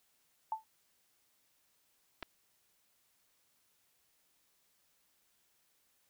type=tone with exponential decay; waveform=sine; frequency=880 Hz; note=A5; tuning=in tune; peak=-29 dBFS; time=0.52-0.64 s; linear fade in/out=2 ms; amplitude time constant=25 ms
type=clicks; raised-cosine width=0.3 ms; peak=-26 dBFS; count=2; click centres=2.226 / 2.229 s
effects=white hiss -74 dBFS RMS until 6.09 s